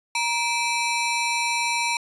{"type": "ring-modulated tone", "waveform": "sawtooth", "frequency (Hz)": 1637, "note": "G#6", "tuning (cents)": -25, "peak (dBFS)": -15, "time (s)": [0.15, 1.97], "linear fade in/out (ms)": 2, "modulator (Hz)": 695, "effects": ["resampled to 24000 Hz"]}